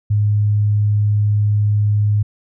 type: tone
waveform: sine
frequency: 104.3 Hz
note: G#2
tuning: 8 cents sharp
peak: -12 dBFS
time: 0.1-2.23 s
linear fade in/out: 10 ms
effects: none